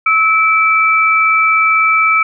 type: tone pair together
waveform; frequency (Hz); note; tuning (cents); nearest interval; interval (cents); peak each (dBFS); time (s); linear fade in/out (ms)
sine; 1302 / 2320; E6 / D7; -22 / -22; minor seventh; 1000; -11; 0.06-2.23; 5
effects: none